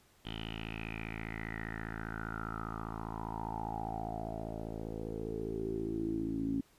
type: tone with low-pass filter sweep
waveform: 10% pulse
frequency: 55 Hz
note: A1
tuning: in tune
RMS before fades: -39 dBFS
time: 0.25-6.61 s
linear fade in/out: 5 ms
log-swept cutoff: 3200 to 270 Hz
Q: 8.4
effects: pink hiss -66 dBFS RMS until 6.78 s + resampled to 32000 Hz